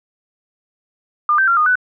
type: tone with pitch steps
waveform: sine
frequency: 1204 / 1557 / 1378 / 1228 / 1493 Hz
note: D6 / G6 / F6 / D#6 / F#6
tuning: +43 / -12 / -24 / -23 / +15 cents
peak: -11 dBFS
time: 1.29-1.755 s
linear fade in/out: 2 ms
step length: 93 ms
effects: none